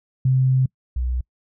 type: tone pair in turn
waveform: sine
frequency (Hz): 130.4 / 62.18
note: C3 / B1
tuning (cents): -5 / +12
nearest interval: octave + minor second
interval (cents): 1283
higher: first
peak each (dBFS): -14 / -20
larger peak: first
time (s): 0.25-0.66 / 0.96-1.21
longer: first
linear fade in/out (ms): 5
effects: noise-tail reverb RT60 0.1 s tail -26 dB re dry